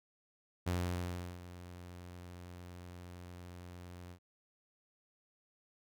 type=tone with ADSR envelope; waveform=sawtooth; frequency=88.7 Hz; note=F2; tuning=27 cents sharp; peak=-28 dBFS; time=0.66-4.19 s; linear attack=14 ms; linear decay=710 ms; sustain=-16 dB; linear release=77 ms; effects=none